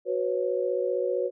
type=chord; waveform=sine; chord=F# suspended fourth; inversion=none; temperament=equal with one note detuned; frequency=370 / 493.9 / 549.3 Hz; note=F#4 / B4 / C#5; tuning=0 / 0 / -16 cents; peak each=-29 / -28 / -29 dBFS; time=0.05-1.31 s; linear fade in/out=50 ms; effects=none